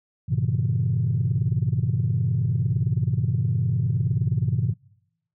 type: chord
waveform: sine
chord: G diminished seventh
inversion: none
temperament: equal with one note detuned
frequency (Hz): 98 / 116.54 / 135.82 / 164.81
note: G2 / Bb2 / Db3 / Fb3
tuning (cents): 0 / 0 / -35 / 0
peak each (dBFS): -26 / -23 / -24 / -28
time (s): 0.28-4.74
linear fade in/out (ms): 20
effects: noise-tail reverb RT60 0.9 s tail -26 dB re dry + tanh soft clip ceiling -13 dBFS